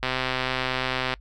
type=click train; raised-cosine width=0.3 ms; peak=-9 dBFS; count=144; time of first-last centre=0.03-1.139 s; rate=129 Hz; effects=noise-tail reverb RT60 0.1 s tail -24 dB re dry + added 50 Hz sine -44 dBFS peak until 1.2 s